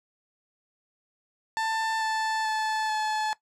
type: tone with pitch steps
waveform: 30% pulse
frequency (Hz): 889 / 879.8 / 870.7 / 861.7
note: A5 / A5 / A5 / A5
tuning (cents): +18 / 0 / -18 / -36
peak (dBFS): -23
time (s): 1.57-3.33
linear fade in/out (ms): 0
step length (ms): 440
effects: noise-tail reverb RT60 0.1 s tail -18 dB re dry + low-pass 7000 Hz 12 dB/octave